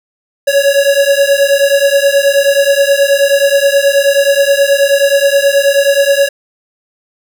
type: beating tone pair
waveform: square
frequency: 554.4 / 563.8 Hz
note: C#5 / C#5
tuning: 0 / +29 cents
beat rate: 9.4 Hz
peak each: -11 dBFS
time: 0.47-6.29 s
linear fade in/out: 10 ms
effects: none